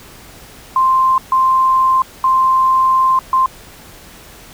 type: tone bursts at uneven times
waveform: sine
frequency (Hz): 1046.5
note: C6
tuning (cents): 0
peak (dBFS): -9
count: 4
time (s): 0.76-1.18 / 1.32-2.02 / 2.24-3.19 / 3.33-3.46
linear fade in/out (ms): 2
effects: pink hiss -39 dBFS RMS until 4.53 s